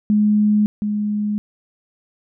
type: tone pair in turn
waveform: sine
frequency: 210 / 208.8 Hz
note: G#3 / G#3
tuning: +19 / +10 cents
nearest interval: unison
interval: 9 cents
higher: first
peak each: -12 / -18 dBFS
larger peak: first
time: 0.1-0.66 / 0.82-1.38 s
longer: neither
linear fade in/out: 0 ms
effects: none